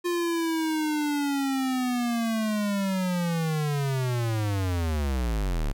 square linear sweep, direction down, 352.9 to 32.7 Hz, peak -25 dBFS, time 0.04-5.73 s, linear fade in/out 20 ms, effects 11-bit

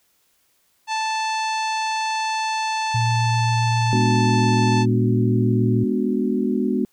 harmonic tone, 879 Hz, A5, 2 cents flat, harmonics 1 / 2 / 3 / 4 / 5 / 6 / 7 / 8 / 9 / 10, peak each -22 / -32 / -30 / -36 / -33 / -43 / -37 / -46 / -49 / -48 dBFS, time 0.87-4.86 s, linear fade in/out 50 ms
sine tone with vibrato, 115.9 Hz, A#2, 10 cents flat, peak -18 dBFS, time 2.94-5.84 s, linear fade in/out 10 ms, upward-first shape sine, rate 7.5 Hz, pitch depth 9 cents each way
sine chord, G# half-diminished seventh, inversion none, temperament equal, 207.7 / 246.9 / 293.7 / 370 Hz, G#3 / B3 / D4 / F#4, 0 / 0 / 0 / 0 cents, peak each -23 / -22 / -27 / -25 dBFS, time 3.93-6.85 s, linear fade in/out 0 ms
effects white hiss -64 dBFS RMS until 6.92 s

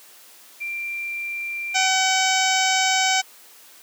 sine tone, 2367 Hz, D7, 13 cents sharp, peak -26 dBFS, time 0.6-1.88 s, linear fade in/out 20 ms
harmonic tone, 758 Hz, F#5, 42 cents sharp, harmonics 1 / 2 / 3 / 4 / 5 / 6 / 7 / 8 / 9 / 10, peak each -22 / -26 / -24 / -27 / -30 / -33 / -28 / -29 / -31 / -29 dBFS, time 1.74-3.22 s, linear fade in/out 20 ms
effects white hiss -48 dBFS RMS until 3.82 s + high-pass 300 Hz 12 dB/octave

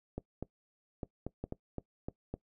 clicks, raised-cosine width 2 ms, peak -24 dBFS, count 9, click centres 0.18 / 0.426 / 1.032 / 1.266 / 1.44 / 1.524 / 1.783 / 2.085 / 2.34 s, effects noise-tail reverb RT60 0.1 s tail -20 dB re dry

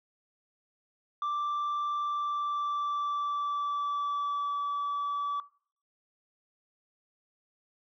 sine tone with pitch glide, 1174.7 to 1150.5 Hz, D6 to D6, 0 to -36 cents, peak -26 dBFS, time 1.22-5.4 s, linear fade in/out 2 ms, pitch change -36 cents, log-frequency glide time 1.98-4.57 s, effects noise-tail reverb RT60 0.5 s tail -22 dB re dry + tanh soft clip ceiling -28 dBFS

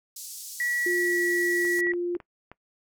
pink band-pass noise, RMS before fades -40 dBFS, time 0.16-1.81 s, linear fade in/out 5 ms, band 5200 to 15000 Hz, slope 24 dB/octave
sine tone, 1936 Hz, B6, 35 cents flat, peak -25 dBFS, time 0.6-1.92 s, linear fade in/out 2 ms
sine tone with pitch glide, 354.2 to 350.3 Hz, F4 to F4, +24 to +5 cents, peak -25 dBFS, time 0.86-2.17 s, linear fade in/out 5 ms, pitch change -19 cents, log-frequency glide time 0.97-1.18 s
clicks, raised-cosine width 0.5 ms, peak -28 dBFS, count 7, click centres 1.651 / 1.792 / 1.869 / 1.936 / 2.151 / 2.202 / 2.516 s
effects noise-tail reverb RT60 0.1 s tail -21 dB re dry

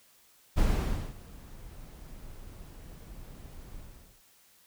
brown noise with ADSR envelope, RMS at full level -23 dBFS, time 0.56-4.22 s, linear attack 24 ms, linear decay 550 ms, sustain -23 dB, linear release 440 ms, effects white hiss -62 dBFS RMS until 4.66 s

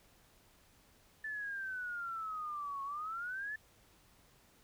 sine exponential two-way sweep, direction down then up, 1760 to 1094 to 1760 Hz, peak -38 dBFS, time 1.24-3.56 s, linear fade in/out 5 ms, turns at 2.83 s, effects pink hiss -66 dBFS RMS until 4.63 s

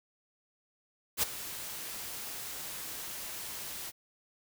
white noise with ADSR envelope, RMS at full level -26 dBFS, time 1.17-3.92 s, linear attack 58 ms, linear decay 13 ms, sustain -15 dB, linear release 35 ms, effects none

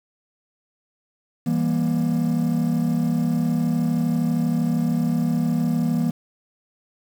triangle chord, E diminished, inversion none, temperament just, 164.81 / 197.78 / 237.3 Hz, E3 / G3 / Bb3, 0 / +16 / +31 cents, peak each -20 / -25 / -19 dBFS, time 1.46-6.11 s, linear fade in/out 10 ms, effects tanh soft clip ceiling -10 dBFS + 7-bit

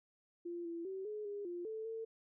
sine tone with pitch steps, 345.4 / 336.9 / 382.3 / 423.3 / 407.6 / 349.8 / 439.5 / 449.2 Hz, F4 / E4 / G4 / G#4 / G#4 / F4 / A4 / A4, -19 / +38 / -43 / +33 / -32 / +3 / -2 / +36 cents, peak -40 dBFS, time 0.45-2.05 s, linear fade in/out 10 ms, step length 200 ms, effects none

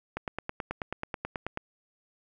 click train, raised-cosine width 0.5 ms, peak -17 dBFS, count 14, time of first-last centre 0.17-1.574 s, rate 9.26 Hz, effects none

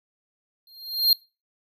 square tone with exponential growth, 4206 Hz, C8, 8 cents sharp, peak -13 dBFS, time 0.67-1.13 s, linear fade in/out 2 ms, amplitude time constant 100 ms, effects noise-tail reverb RT60 0.3 s tail -23 dB re dry

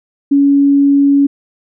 sine tone, 280.9 Hz, C#4, 23 cents sharp, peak -6 dBFS, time 0.31-1.27 s, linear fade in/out 10 ms, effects none

